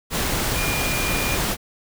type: tone in noise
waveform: sine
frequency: 2418 Hz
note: D7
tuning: 50 cents sharp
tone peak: -27 dBFS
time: 0.54-1.39 s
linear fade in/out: 50 ms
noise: pink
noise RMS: -23 dBFS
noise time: 0.1-1.57 s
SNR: -7 dB
effects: none